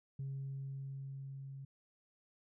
sine tone with level ramp, 136.3 Hz, C#3, 29 cents flat, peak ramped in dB -37 to -45 dBFS, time 0.19-1.65 s, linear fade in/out 5 ms, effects tanh soft clip ceiling -36 dBFS

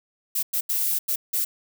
violet noise bursts at uneven times, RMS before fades -24 dBFS, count 5, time 0.35-0.43 / 0.53-0.61 / 0.69-0.99 / 1.08-1.16 / 1.33-1.45 s, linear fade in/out 10 ms, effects none

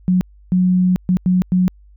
sine tone bursts at uneven times, 182.6 Hz, F#3, 23 cents flat, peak -11 dBFS, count 5, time 0.08-0.21 / 0.52-0.96 / 1.09-1.17 / 1.26-1.42 / 1.52-1.68 s, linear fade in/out 0 ms, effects added 50 Hz sine -43 dBFS peak until 1.96 s

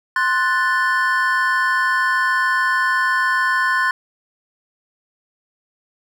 triangle chord, F# diminished, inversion second, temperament equal, 1046.5 / 1480 / 1760 Hz, C6 / F#6 / A6, 0 / 0 / 0 cents, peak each -18 dBFS, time 0.16-3.91 s, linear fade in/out 2 ms, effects none

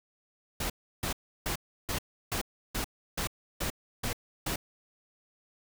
pink noise bursts, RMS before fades -32 dBFS, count 10, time 0.6-4.56 s, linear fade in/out 5 ms, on 99 ms, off 330 ms, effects none

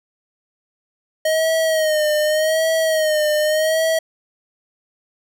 square tone with vibrato, 625 Hz, D#5, 8 cents sharp, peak -16 dBFS, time 1.25-3.99 s, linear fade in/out 5 ms, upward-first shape sine, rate 0.85 Hz, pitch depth 59 cents each way, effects none

